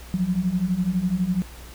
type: beating tone pair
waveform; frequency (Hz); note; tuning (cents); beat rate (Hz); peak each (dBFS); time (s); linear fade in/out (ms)
sine; 174.61 / 186.61; F3 / F#3; 0 / +15; 12; -25 / -22; 0.14-1.42; 0
effects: added 60 Hz sine -40 dBFS peak until 1.74 s + pink hiss -45 dBFS RMS until 1.74 s